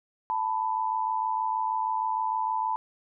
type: tone pair together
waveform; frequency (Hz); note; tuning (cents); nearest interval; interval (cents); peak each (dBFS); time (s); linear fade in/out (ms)
sine; 883.6 / 990; A5 / B5; +7 / +4; major second; 197; -28; 0.3-2.76; 0
effects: none